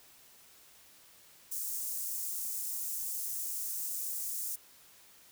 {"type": "high-pass noise", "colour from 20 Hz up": "white", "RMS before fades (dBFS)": -37, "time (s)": [1.51, 4.56], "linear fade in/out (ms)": 10, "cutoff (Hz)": 6600, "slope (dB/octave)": 24, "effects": ["white hiss -59 dBFS RMS until 5.31 s"]}